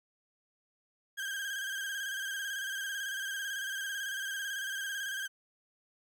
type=tone with vibrato; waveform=35% pulse; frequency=1595 Hz; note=G6; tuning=30 cents sharp; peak=-33 dBFS; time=1.17-5.28 s; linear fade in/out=20 ms; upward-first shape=square; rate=18 Hz; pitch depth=42 cents each way; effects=none